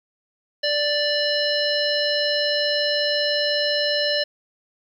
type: harmonic tone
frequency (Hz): 587.3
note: D5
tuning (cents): 0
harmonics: 1 / 3 / 5 / 7 / 9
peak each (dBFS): -23 / -27 / -27 / -25 / -28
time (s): 0.63-4.24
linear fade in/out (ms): 10
effects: 9-bit